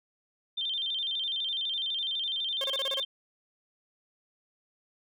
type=tone with vibrato; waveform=sine; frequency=3357 Hz; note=G#7; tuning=18 cents sharp; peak=-29 dBFS; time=0.57-3.05 s; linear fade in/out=10 ms; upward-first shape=square; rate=12 Hz; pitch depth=110 cents each way
type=tone bursts; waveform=sawtooth; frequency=543 Hz; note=C#5; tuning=36 cents flat; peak=-29 dBFS; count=7; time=2.61-3.001 s; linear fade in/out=2 ms; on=31 ms; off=29 ms
effects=none